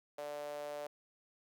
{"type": "tone with high-pass filter", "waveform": "sawtooth", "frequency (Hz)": 146.83, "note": "D3", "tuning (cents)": 0, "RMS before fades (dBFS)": -43, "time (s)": [0.18, 0.87], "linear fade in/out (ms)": 5, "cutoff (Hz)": 580, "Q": 5.5, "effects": []}